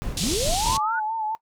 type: noise with tremolo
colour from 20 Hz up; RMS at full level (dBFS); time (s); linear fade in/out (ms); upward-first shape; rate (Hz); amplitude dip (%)
brown; -28; 0.02-0.78; 0; square; 4.7; 35
type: band-pass noise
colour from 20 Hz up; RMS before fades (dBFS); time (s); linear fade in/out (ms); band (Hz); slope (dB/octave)
pink; -28; 0.17-0.77; 2; 3200 to 9700; 24
type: linear sweep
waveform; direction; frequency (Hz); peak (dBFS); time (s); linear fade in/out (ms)
sine; up; 134.7 to 1507; -24; 0.2-1; 10
type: tone with vibrato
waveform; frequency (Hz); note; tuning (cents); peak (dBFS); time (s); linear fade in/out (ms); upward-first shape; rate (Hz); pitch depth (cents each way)
sine; 879; A5; -2; -24; 0.66-1.35; 0; sine; 4.6; 53
effects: noise-tail reverb RT60 0.1 s tail -19 dB re dry